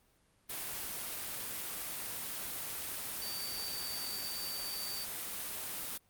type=tone in noise; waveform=sine; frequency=4602 Hz; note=D8; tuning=36 cents flat; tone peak=-40 dBFS; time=3.21-5.05 s; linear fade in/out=10 ms; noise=white; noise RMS=-40 dBFS; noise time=0.49-5.98 s; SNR=-3 dB; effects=pink hiss -70 dBFS RMS until 6.09 s + Opus 32 kbps